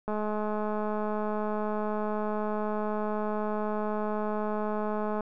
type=click train; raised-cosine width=1 ms; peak=-19 dBFS; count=1088; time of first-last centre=0.08-5.207 s; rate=212 Hz; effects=none